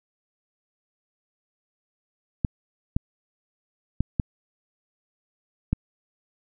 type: clicks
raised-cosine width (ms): 5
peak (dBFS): -9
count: 5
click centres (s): 2.448 / 2.965 / 4.006 / 4.198 / 5.73
effects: none